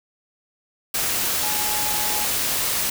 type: tone in noise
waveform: sine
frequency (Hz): 844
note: G#5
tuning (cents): +28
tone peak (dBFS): -30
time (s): 1.43-2.25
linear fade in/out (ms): 5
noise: white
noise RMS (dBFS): -23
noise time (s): 0.94-2.9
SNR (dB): -10
effects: none